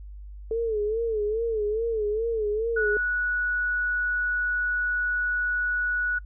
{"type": "tone with vibrato", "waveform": "sine", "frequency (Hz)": 438.9, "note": "A4", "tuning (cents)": -4, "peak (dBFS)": -23, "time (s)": [0.51, 2.97], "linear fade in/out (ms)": 2, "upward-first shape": "sine", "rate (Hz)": 2.4, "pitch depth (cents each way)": 100}
{"type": "tone", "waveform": "sine", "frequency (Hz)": 1469, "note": "F#6", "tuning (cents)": -13, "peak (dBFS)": -23, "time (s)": [2.76, 6.19], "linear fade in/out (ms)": 10}
{"effects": ["noise-tail reverb RT60 0.1 s tail -26 dB re dry", "added 50 Hz sine -38 dBFS peak until 6.25 s"]}